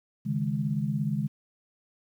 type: chord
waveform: sine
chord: C# suspended second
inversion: none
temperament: equal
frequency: 138.59 / 155.56 / 207.7 Hz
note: C#3 / D#3 / G#3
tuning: 0 / 0 / 0 cents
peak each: -30 dBFS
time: 0.25-1.28 s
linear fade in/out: 20 ms
effects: 10-bit